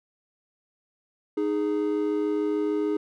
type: tone pair together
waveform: triangle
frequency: 308.8 / 415.5 Hz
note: D#4 / G#4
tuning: -13 / +1 cents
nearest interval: perfect fourth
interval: 514 cents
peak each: -24 dBFS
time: 1.37-2.97 s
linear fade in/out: 5 ms
effects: none